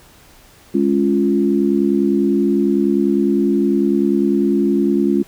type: chord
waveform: sine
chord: Db major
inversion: second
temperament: equal with one note detuned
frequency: 207.7 / 277.2 / 347.6 Hz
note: Ab3 / Db4 / F4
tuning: 0 / 0 / -8 cents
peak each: -17 dBFS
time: 0.74-5.23 s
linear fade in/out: 10 ms
effects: pink hiss -47 dBFS RMS until 5.27 s